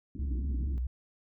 white low-pass noise, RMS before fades -42 dBFS, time 0.15-0.78 s, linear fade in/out 0 ms, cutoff 310 Hz, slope 48 dB/octave
sine tone with vibrato, 65.41 Hz, C2, in tune, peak -29 dBFS, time 0.19-0.87 s, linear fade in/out 5 ms, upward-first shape triangle, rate 4.5 Hz, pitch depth 160 cents each way
effects none

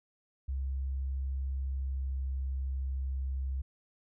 sine tone with pitch glide, 66.9 to 66.44 Hz, C2 to C2, +39 to +27 cents, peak -31 dBFS, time 0.48-3.62 s, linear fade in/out 10 ms, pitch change -12 cents, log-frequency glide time 1.68-2.17 s, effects none

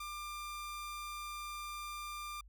sawtooth tone, 1193 Hz, D6, 27 cents sharp, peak -38 dBFS, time 0-2.41 s, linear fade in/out 5 ms, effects added 50 Hz sine -55 dBFS peak until 2.48 s

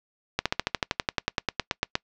slowing click train, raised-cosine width 0.2 ms, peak -5 dBFS, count 18, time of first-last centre 0.39-1.954 s, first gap 66 ms, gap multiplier 1.04, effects noise-tail reverb RT60 0.1 s tail -25 dB re dry + low-pass 5000 Hz 12 dB/octave

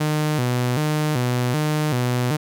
sawtooth tone with vibrato, 137.3 Hz, C#3, 16 cents flat, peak -15 dBFS, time 0-2.37 s, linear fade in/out 10 ms, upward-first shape square, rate 1.3 Hz, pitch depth 180 cents each way, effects none

